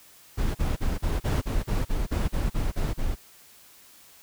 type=noise bursts; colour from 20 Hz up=brown; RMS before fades=-25 dBFS; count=13; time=0.37-3.154 s; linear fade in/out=20 ms; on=180 ms; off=37 ms; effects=white hiss -53 dBFS RMS until 4.22 s